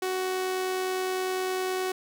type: tone with amplitude modulation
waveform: sawtooth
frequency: 372.6 Hz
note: F#4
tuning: 12 cents sharp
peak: -22 dBFS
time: 0.02-1.92 s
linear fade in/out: 5 ms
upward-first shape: sine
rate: 89.8 Hz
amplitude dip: 25%
effects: none